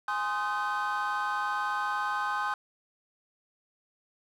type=chord; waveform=triangle; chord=Ab major seventh; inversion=none; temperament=equal with one note detuned; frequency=830.6 / 1046.5 / 1244.5 / 1532.2 Hz; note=Ab5 / C6 / Eb6 / G6; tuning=0 / 0 / 0 / -40 cents; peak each=-31 dBFS; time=0.08-2.54 s; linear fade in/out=2 ms; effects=tanh soft clip ceiling -21 dBFS